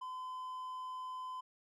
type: tone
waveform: triangle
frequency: 1020 Hz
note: C6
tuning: 44 cents flat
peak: -39 dBFS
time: 0.01-1.41 s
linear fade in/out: 10 ms
effects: none